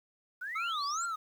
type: exponential sweep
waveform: sine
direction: up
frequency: 1427 to 8100 Hz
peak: -36 dBFS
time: 0.41-1.06 s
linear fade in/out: 10 ms
type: tone with vibrato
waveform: triangle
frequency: 1255 Hz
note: D#6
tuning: 15 cents sharp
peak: -31 dBFS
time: 0.55-1.16 s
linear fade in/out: 10 ms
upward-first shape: sine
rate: 2.5 Hz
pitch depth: 180 cents each way
effects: 10-bit